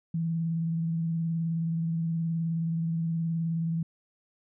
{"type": "tone with vibrato", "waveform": "sine", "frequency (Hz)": 164.81, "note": "E3", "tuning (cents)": 0, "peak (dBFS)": -26, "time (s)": [0.14, 3.83], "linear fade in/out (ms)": 5, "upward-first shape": "sine", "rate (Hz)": 19, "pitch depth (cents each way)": 28, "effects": []}